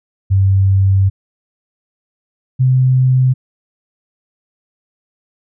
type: tone pair in turn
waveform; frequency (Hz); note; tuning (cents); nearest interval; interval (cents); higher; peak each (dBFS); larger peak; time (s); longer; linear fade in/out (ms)
sine; 96.7 / 129.08; G2 / C3; -23 / -23; perfect fourth; 500; second; -8; neither; 0.3-1.1 / 2.59-3.34; first; 20
effects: none